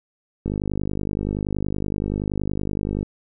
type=click train; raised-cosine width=3 ms; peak=-12 dBFS; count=131; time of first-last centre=0.46-3.029 s; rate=50.6 Hz; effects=none